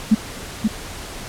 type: tone with echo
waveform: sine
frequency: 217.4 Hz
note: A3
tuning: 21 cents flat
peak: -8 dBFS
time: 0.11-0.15 s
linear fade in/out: 10 ms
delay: 530 ms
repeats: 1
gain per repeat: -5 dB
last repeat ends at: 0.68 s
effects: pink hiss -33 dBFS RMS until 1.28 s + low-pass 11000 Hz 12 dB/octave